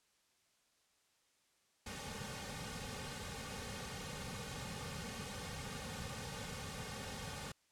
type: noise with comb filter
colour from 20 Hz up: pink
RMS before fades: -45 dBFS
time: 1.86-7.52 s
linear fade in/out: 5 ms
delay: 3 ms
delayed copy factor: -1
effects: white hiss -75 dBFS RMS until 7.71 s + low-pass 9000 Hz 12 dB/octave